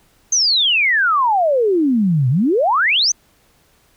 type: exponential two-way sweep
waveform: sine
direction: down then up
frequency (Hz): 6440 to 120.3 to 6440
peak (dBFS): -12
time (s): 0.32-3.12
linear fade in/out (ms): 5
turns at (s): 2.29
effects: pink hiss -56 dBFS RMS until 3.96 s